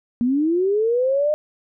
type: linear sweep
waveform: sine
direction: up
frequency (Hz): 231.8 to 614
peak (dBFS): -16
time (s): 0.21-1.34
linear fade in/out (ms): 0
effects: none